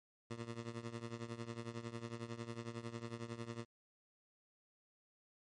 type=tone with tremolo; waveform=15% pulse; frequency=116.54 Hz; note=A#2; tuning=in tune; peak=-34 dBFS; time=0.3-3.65 s; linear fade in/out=10 ms; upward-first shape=triangle; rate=11 Hz; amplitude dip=85%; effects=low-pass 8000 Hz 12 dB/octave + MP3 48 kbps